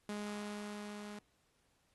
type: tone with level ramp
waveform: sawtooth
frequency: 207.7 Hz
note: G#3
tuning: in tune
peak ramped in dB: -35 to -42 dBFS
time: 0.09-1.19 s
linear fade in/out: 2 ms
effects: pink hiss -75 dBFS RMS until 1.94 s + AAC 32 kbps